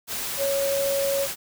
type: tone in noise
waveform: sine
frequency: 554.4 Hz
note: C#5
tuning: in tune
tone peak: -22 dBFS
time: 0.37-1.28 s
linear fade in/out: 50 ms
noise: white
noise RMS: -30 dBFS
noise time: 0.07-1.36 s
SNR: +5 dB
effects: none